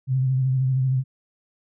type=tone with vibrato; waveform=sine; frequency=130.81 Hz; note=C3; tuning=in tune; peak=-18 dBFS; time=0.07-1.04 s; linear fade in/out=50 ms; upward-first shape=sine; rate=13 Hz; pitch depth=39 cents each way; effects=none